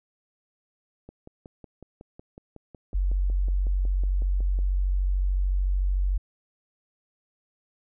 click train, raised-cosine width 2 ms, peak -30 dBFS, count 20, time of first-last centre 1.09-4.589 s, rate 5.43 Hz
sine tone, 46.77 Hz, F#1, 19 cents sharp, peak -21 dBFS, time 2.94-6.18 s, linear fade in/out 10 ms
effects none

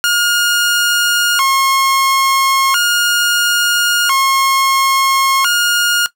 sawtooth tone with vibrato, 1240 Hz, D#6, 6 cents flat, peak -7 dBFS, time 0.04-6.06 s, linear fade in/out 0 ms, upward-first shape square, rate 0.37 Hz, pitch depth 240 cents each way, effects noise-tail reverb RT60 0.1 s tail -17 dB re dry

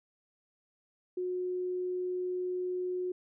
sine tone, 363.5 Hz, F#4, 31 cents flat, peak -31 dBFS, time 1.17-3.12 s, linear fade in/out 5 ms, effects none

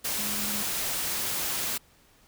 sine tone in noise, 207.7 Hz, G#3, in tune, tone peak -37 dBFS, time 0.18-0.63 s, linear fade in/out 10 ms, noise white, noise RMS -30 dBFS, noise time 0.04-1.78 s, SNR -10 dB, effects pink hiss -60 dBFS RMS until 2.27 s

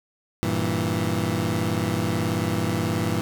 20% pulse chord, E diminished, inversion first, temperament equal, 98 / 116.54 / 164.81 Hz, G2 / Bb2 / E3, 0 / 0 / 0 cents, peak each -22 dBFS, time 0.43-3.21 s, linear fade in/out 0 ms, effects none

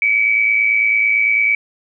sine tone with amplitude modulation, 2285 Hz, D7, 48 cents flat, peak -9 dBFS, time 0.02-1.55 s, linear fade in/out 2 ms, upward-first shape sine, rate 109 Hz, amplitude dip 60%, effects none

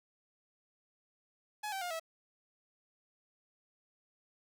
sawtooth tone with pitch steps, 844 / 774 / 709.7 / 650.8 Hz, G#5 / G5 / F5 / E5, +28 / -22 / +28 / -22 cents, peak -33 dBFS, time 1.63-1.998 s, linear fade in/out 10 ms, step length 92 ms, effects none

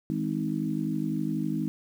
harmonic tone with a mistuned harmonic, 52 Hz, G#1, 3 cents sharp, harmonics 3 / 4 / 5 / 6, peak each -32 / -32 / -32 / -32 dBFS, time 0.1-1.68 s, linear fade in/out 0 ms, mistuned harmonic 3, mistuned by +48 cents, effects 9-bit

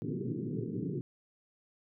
pink band-pass noise, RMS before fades -36 dBFS, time 0.02-1.01 s, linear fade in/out 0 ms, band 110 to 440 Hz, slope 96 dB/octave, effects none

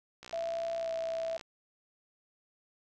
click train, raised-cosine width 0.2 ms, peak -29 dBFS, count 74, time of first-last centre 0.23-1.411 s, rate 61.8 Hz
sine tone with pitch glide, 668 to 658 Hz, E5 to E5, +23 to -3 cents, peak -32 dBFS, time 0.33-1.37 s, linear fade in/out 2 ms, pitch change -26 cents, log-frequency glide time 0.76-0.9 s
effects none

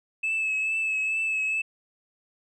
sine tone with vibrato, 2606 Hz, E7, 20 cents flat, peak -22 dBFS, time 0.23-1.62 s, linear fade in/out 10 ms, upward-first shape triangle, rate 2.3 Hz, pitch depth 30 cents each way, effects tanh soft clip ceiling -22 dBFS

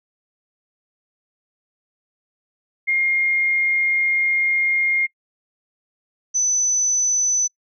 sine tone pair in turn, 2128 / 6019 Hz, C7 / F#8, +29 / +29 cents, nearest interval octave + tritone, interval 1800 cents, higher second, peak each -16 dBFS, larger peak neither, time 2.87-5.07 / 6.34-7.48 s, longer first, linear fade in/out 20 ms, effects noise-tail reverb RT60 0.1 s tail -24 dB re dry

